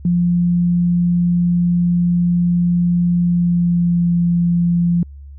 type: tone with pitch glide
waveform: sine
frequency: 174.61 to 172.6 Hz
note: F3 to F3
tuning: 0 to -20 cents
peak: -12 dBFS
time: 0.05-5.03 s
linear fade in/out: 2 ms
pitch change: -20 cents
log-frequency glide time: 3.19-4.12 s
effects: added 70 Hz sine -33 dBFS peak until 5.38 s